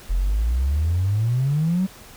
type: exponential sweep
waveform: triangle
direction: up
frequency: 41.44 to 194.6 Hz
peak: -14 dBFS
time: 0.09-1.87 s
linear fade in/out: 20 ms
effects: tanh soft clip ceiling -15 dBFS + pink hiss -44 dBFS RMS until 2.16 s